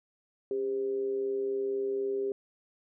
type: tone with amplitude modulation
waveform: sine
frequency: 399.3 Hz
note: G4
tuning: 32 cents sharp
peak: -26 dBFS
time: 0.51-2.32 s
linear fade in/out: 2 ms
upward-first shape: sine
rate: 124 Hz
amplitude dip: 50%
effects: none